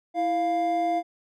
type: tone pair together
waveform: triangle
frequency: 329.6 / 698.4 Hz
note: E4 / F5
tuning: 0 / 0 cents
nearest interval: octave + minor second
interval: 1300 cents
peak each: -27 / -21 dBFS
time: 0.14-1.03 s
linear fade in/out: 50 ms
effects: none